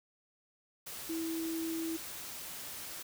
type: tone in noise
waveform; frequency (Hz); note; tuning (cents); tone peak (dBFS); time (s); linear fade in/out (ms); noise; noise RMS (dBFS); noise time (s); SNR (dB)
sine; 326.9; E4; -14; -34; 1.09-1.97; 10; white; -44; 0.86-3.03; +7
effects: none